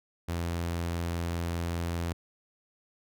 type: tone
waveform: sawtooth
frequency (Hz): 85.1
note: F2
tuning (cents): -44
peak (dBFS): -26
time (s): 0.28-2.13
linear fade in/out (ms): 10
effects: none